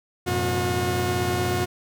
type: tone cluster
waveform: sawtooth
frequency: 90.1 / 107.7 / 123.3 / 360.4 Hz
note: F#2 / A2 / B2 / F#4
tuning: -45 / -37 / -2 / -45 cents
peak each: -24 / -29 / -25 / -20 dBFS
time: 0.26-1.66 s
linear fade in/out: 20 ms
effects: none